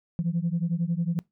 sine beating tone pair, 164.81 / 175.81 Hz, E3 / F3, 0 / +12 cents, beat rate 11 Hz, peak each -26 dBFS, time 0.19-1.19 s, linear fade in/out 0 ms, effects noise-tail reverb RT60 0.2 s tail -25 dB re dry + tanh soft clip ceiling -18 dBFS

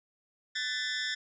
20% pulse tone with amplitude modulation, 1760 Hz, A6, in tune, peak -22 dBFS, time 0.55-1.15 s, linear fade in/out 10 ms, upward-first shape sine, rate 256 Hz, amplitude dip 90%, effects resampled to 16000 Hz

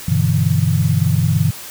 sine chord, E minor seventh, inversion first, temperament equal, 98 / 123.47 / 146.83 / 164.81 Hz, G2 / B2 / D3 / E3, 0 / 0 / 0 / 0 cents, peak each -18 dBFS, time 0.08-1.51 s, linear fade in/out 5 ms, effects white hiss -33 dBFS RMS until 1.7 s

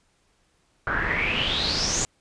pink noise with low-pass filter sweep, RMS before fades -25 dBFS, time 0.87-2.05 s, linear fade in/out 0 ms, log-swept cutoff 1400 to 7200 Hz, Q 9, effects pink hiss -66 dBFS RMS until 2.2 s + resampled to 22050 Hz

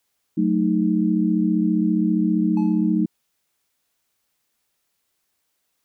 sine chord, D# diminished, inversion first, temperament equal, 185 / 220 / 311.1 Hz, F#3 / A3 / D#4, 0 / 0 / 0 cents, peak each -21 dBFS, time 0.37-3.06 s, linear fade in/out 10 ms
triangle tone with exponential decay, 858 Hz, A5, 44 cents flat, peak -28 dBFS, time 2.57-3.03 s, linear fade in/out 2 ms, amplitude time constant 99 ms
effects white hiss -73 dBFS RMS until 5.84 s

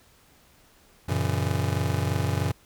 square chord, F# dominant seventh, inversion none, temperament just, 92.5 / 115.62 / 138.75 / 166.5 Hz, F#2 / A#2 / C#3 / E3, 0 / -14 / +2 / +18 cents, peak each -28 / -30 / -31 / -33 dBFS, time 1.08-2.52 s, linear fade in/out 10 ms, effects pink hiss -58 dBFS RMS until 2.65 s

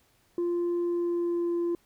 sine tone with pitch glide, 347.2 to 343.8 Hz, F4 to F4, -10 to -27 cents, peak -23 dBFS, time 0.38-1.75 s, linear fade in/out 2 ms, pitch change -17 cents, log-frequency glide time 0.8-1.54 s, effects tanh soft clip ceiling -24 dBFS + pink hiss -66 dBFS RMS until 1.85 s

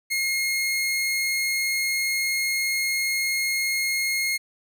sawtooth tone, 2149 Hz, C7, 46 cents sharp, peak -19 dBFS, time 0.1-4.38 s, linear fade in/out 20 ms, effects none

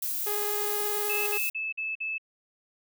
violet noise, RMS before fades -31 dBFS, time 0.02-1.5 s, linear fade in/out 5 ms
sawtooth tone with vibrato, 415.3 Hz, G#4, in tune, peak -27 dBFS, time 0.26-1.38 s, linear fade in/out 10 ms, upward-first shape square, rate 19 Hz, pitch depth 11 cents each way
sine tone bursts, 2615 Hz, E7, 15 cents flat, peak -29 dBFS, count 5, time 1.09-2.182 s, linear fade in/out 10 ms, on 180 ms, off 48 ms
effects none

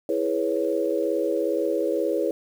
sine chord, C# minor seventh, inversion first, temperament equal with one note detuned, 329.6 / 415.3 / 492.2 / 554.4 Hz, E4 / G#4 / B4 / C#5, 0 / 0 / -6 / 0 cents, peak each -27 dBFS, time 0.09-2.31 s, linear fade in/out 2 ms, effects 8-bit

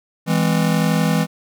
square chord, E augmented, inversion none, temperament just, 164.81 / 206 / 257.5 Hz, E3 / G#3 / B#3, 0 / -14 / -28 cents, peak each -18 / -21 / -24 dBFS, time 0.26-1.27 s, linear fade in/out 50 ms, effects none

